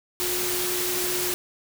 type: tone in noise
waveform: sine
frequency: 360 Hz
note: F#4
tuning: 47 cents flat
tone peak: -30 dBFS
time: 0.2-1.34 s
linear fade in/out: 0 ms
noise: white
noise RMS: -27 dBFS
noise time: 0.2-1.34 s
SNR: -6 dB
effects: none